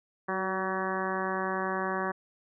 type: harmonic tone with a mistuned harmonic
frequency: 189.5 Hz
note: F#3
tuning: 42 cents sharp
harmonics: 1 / 2 / 3 / 4 / 5 / 6 / 7 / 8 / 9 / 10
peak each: -37 / -35 / -38 / -37 / -38 / -35 / -45 / -39 / -38 / -45 dBFS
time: 0.28-2.12 s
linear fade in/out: 10 ms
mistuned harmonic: 2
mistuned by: -24 cents
effects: none